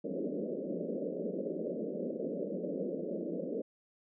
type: band-pass noise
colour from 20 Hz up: white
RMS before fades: -37 dBFS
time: 0.04-3.62 s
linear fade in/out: 10 ms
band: 170 to 590 Hz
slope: 96 dB/octave
effects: none